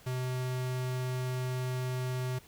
square tone, 127.4 Hz, C3, 46 cents flat, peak -32 dBFS, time 0.06-2.39 s, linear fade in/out 10 ms, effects pink hiss -57 dBFS RMS until 2.47 s

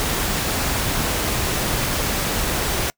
pink noise, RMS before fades -22 dBFS, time 0-2.9 s, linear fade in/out 0 ms, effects noise-tail reverb RT60 0.1 s tail -26 dB re dry

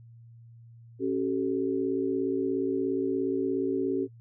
sine tone cluster, 274.5 / 381.4 / 438.4 Hz, C#4 / G4 / A4, -17 / -47 / -6 cents, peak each -29 / -28 / -33 dBFS, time 0.99-4.08 s, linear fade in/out 50 ms, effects noise-tail reverb RT60 0.1 s tail -21 dB re dry + added 116 Hz sine -48 dBFS peak until 4.2 s

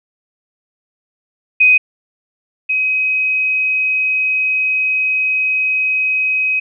sine tone pair in turn, 2508 / 2530 Hz, D#7 / D#7, +13 / +28 cents, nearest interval unison, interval 15 cents, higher second, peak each -6 / -13 dBFS, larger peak first, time 1.6-1.78 / 2.69-6.6 s, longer second, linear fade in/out 10 ms, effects none

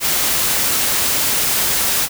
white noise, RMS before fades -17 dBFS, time 0-2.09 s, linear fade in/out 50 ms, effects none

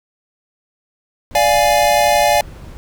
brown noise, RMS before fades -33 dBFS, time 1.31-2.77 s, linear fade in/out 0 ms
square chord, D diminished, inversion none, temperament equal, 587.3 / 698.5 / 830.6 Hz, D5 / F5 / Ab5, 0 / 0 / 0 cents, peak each -16 dBFS, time 1.35-2.41 s, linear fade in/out 2 ms
effects none

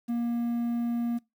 triangle tone with quantisation, 236.3 Hz, A#3, 24 cents sharp, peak -24 dBFS, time 0.08-1.19 s, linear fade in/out 20 ms, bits 9, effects noise-tail reverb RT60 0.2 s tail -22 dB re dry

